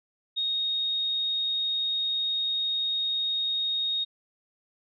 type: tone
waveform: sine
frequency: 3729 Hz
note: A#7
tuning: in tune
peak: -25 dBFS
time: 0.36-4.05 s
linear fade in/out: 20 ms
effects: none